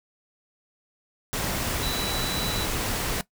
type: tone in noise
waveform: sine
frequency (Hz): 3951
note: B7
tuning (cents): 0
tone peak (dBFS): -31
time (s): 1.83-2.65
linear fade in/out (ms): 0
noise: pink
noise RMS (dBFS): -28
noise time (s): 1.33-3.21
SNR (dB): -6
effects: noise-tail reverb RT60 0.1 s tail -18 dB re dry